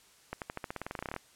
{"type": "accelerating click train", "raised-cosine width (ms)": 0.5, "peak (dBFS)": -21, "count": 18, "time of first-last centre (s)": [0.33, 1.163], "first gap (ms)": 88, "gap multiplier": 0.92, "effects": ["white hiss -61 dBFS RMS until 1.35 s", "low-pass 10000 Hz 12 dB/octave"]}